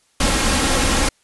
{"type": "noise with comb filter", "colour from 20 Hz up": "pink", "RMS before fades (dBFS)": -17, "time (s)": [0.2, 1.09], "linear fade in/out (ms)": 5, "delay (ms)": 3.7, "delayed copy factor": 0.5, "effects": ["white hiss -60 dBFS RMS until 1.23 s", "resampled to 24000 Hz"]}